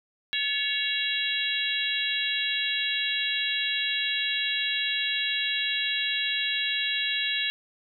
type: harmonic tone with a mistuned harmonic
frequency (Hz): 554.4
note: C#5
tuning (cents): 0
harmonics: 3 / 4 / 5 / 6 / 7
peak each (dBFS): -32 / -34 / -31 / -30 / -31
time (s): 0.33-7.5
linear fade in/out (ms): 0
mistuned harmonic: 3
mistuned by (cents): +56
effects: none